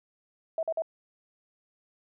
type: tone bursts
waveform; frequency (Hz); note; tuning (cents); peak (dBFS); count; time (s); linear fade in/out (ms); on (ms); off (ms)
sine; 649; E5; -27; -26; 3; 0.58-0.821; 2; 49; 47
effects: none